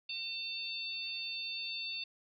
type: harmonic tone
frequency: 899 Hz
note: A5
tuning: 37 cents sharp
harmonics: 3 / 4 / 5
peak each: -41 / -43 / -41 dBFS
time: 0.09-2.04 s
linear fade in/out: 5 ms
effects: none